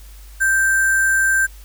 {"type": "tone with sample-and-hold", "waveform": "sine", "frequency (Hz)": 1568, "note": "G6", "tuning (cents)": 0, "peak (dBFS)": -13, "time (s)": [0.4, 1.47], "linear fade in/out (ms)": 20, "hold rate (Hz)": 8820, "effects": ["added 50 Hz sine -37 dBFS peak until 1.64 s", "white hiss -48 dBFS RMS until 1.64 s"]}